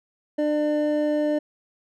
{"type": "tone pair together", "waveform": "triangle", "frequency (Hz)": [299.5, 599], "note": ["D4", "D5"], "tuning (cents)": [34, 34], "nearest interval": "octave", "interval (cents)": 1200, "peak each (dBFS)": -21, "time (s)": [0.38, 1.39], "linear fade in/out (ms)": 10, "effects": []}